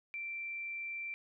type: tone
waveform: sine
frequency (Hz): 2349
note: D7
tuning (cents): 0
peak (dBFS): -38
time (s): 0.14-1.14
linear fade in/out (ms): 0
effects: none